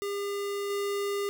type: tone with level steps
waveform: square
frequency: 403.1 Hz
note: G4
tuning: 48 cents sharp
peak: -31 / -29 dBFS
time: 0.02-1.29 s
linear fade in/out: 0 ms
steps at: 0.7 s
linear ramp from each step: 2 ms
effects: none